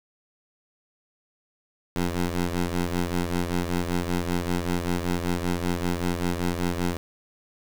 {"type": "ring-modulated tone", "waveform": "15% pulse", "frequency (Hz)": 87.31, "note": "F2", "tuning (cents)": 0, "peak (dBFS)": -15, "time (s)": [1.96, 6.97], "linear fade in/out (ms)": 0, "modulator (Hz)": 89.9, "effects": ["8-bit"]}